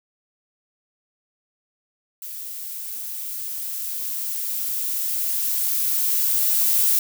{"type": "noise with level ramp", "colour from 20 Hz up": "violet", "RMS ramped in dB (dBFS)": [-34, -18], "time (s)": [2.22, 6.99], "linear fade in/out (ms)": 2, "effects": []}